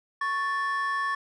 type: tone pair together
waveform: triangle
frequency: 1108.7 / 1760 Hz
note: C#6 / A6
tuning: 0 / 0 cents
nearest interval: minor sixth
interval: 800 cents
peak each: -25 / -27 dBFS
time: 0.21-1.15 s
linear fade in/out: 5 ms
effects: tanh soft clip ceiling -18 dBFS + resampled to 22050 Hz